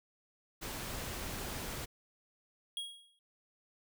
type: noise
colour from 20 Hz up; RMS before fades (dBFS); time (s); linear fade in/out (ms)
pink; -41; 0.61-1.86; 20
type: tone with exponential decay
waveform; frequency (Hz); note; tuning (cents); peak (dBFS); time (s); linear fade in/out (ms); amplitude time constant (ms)
square; 3293; G#7; -15; -35; 2.77-3.19; 1; 91
effects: none